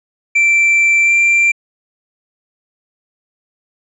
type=tone with pitch glide; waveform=triangle; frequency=2343 to 2362 Hz; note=D7 to D7; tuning=-5 to +9 cents; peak=-7 dBFS; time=0.35-1.52 s; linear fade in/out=10 ms; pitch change=+14 cents; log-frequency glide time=1.03-1.12 s; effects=resampled to 22050 Hz